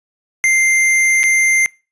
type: tone with dropouts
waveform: square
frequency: 2093 Hz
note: C7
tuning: in tune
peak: -11 dBFS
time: 0.44-1.66 s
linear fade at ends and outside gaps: 0 ms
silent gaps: 1.232-1.238 s
effects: noise-tail reverb RT60 0.3 s tail -24 dB re dry + resampled to 24000 Hz